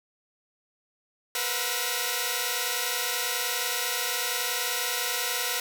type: tone cluster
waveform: 5% pulse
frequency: 475.7 / 506 / 725 / 1326 / 1927 Hz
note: A#4 / B4 / F#5 / E6 / B6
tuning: +35 / +42 / -35 / +10 / -43 cents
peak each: -22 dBFS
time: 1.35-5.6 s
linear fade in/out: 2 ms
effects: none